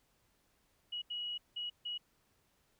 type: tone bursts at uneven times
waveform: sine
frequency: 2911 Hz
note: F#7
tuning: 29 cents flat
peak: -37 dBFS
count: 4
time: 0.92-1.02 / 1.1-1.38 / 1.56-1.7 / 1.85-1.98 s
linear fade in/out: 10 ms
effects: pink hiss -74 dBFS RMS until 2.79 s